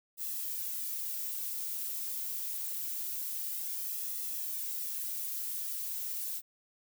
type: noise with flanger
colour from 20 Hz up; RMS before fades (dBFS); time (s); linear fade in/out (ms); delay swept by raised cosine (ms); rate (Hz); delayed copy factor
violet; -37; 0.17-6.42; 50; 1.3 to 3.5; 0.25; -0.5
effects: none